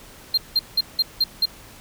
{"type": "tone bursts", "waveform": "triangle", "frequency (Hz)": 4186, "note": "C8", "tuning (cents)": 0, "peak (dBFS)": -14, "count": 6, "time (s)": [0.34, 1.456], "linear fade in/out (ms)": 5, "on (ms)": 36, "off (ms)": 180, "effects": ["pink hiss -45 dBFS RMS until 1.8 s"]}